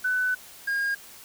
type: tone pair in turn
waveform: sine / triangle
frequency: 1500 / 1623.1 Hz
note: F#6 / G#6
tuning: +23 / -40 cents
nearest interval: minor second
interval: 137 cents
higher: second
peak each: -22 dBFS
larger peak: neither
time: 0.04-0.35 / 0.67-0.95 s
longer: first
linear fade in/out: 10 ms
effects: white hiss -47 dBFS RMS until 1.24 s